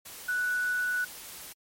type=tone in noise; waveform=sine; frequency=1480 Hz; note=F#6; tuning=in tune; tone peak=-26 dBFS; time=0.28-1.05 s; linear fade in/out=10 ms; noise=white; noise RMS=-44 dBFS; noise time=0.05-1.53 s; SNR=+15 dB; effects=MP3 64 kbps